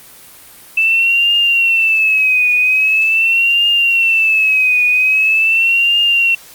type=tone with vibrato; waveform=sine; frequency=2637 Hz; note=E7; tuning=in tune; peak=-9 dBFS; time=0.77-6.35 s; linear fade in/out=5 ms; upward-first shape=triangle; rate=0.43 Hz; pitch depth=120 cents each way; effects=white hiss -39 dBFS RMS until 6.54 s + Opus 32 kbps